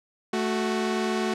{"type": "tone pair together", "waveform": "sawtooth", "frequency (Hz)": [219.4, 370.8], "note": ["A3", "F#4"], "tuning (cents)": [-5, 4], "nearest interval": "major sixth", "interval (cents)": 909, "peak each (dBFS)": -23, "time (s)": [0.33, 1.34], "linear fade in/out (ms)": 5, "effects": ["low-pass 7000 Hz 12 dB/octave"]}